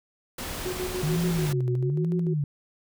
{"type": "noise", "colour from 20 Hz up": "pink", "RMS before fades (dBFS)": -34, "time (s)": [0.38, 1.53], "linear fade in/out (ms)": 5}
{"type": "tone with tremolo", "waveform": "sine", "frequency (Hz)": 366, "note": "F#4", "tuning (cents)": -19, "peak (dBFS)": -28, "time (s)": [0.65, 2.34], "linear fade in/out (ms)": 10, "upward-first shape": "square", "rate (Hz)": 6.8, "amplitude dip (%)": 70}
{"type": "tone with vibrato", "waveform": "sine", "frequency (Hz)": 146.83, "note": "D3", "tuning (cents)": 0, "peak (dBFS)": -23, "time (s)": [1.03, 2.44], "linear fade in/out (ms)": 2, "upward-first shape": "sine", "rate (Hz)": 1.1, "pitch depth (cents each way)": 270}
{"effects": []}